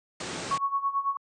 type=low-pass noise; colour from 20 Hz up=pink; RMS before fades=-34 dBFS; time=0.2-0.58 s; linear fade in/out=5 ms; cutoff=8800 Hz; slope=96 dB/octave
type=tone with tremolo; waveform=sine; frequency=1108.7 Hz; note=C#6; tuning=in tune; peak=-22 dBFS; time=0.51-1.17 s; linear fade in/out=2 ms; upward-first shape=sine; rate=9.1 Hz; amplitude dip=80%
effects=high-pass 150 Hz 12 dB/octave